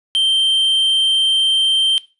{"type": "tone", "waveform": "triangle", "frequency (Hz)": 3136, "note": "G7", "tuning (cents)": 0, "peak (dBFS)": -11, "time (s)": [0.15, 1.98], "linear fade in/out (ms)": 0, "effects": ["noise-tail reverb RT60 0.3 s tail -18 dB re dry", "resampled to 24000 Hz"]}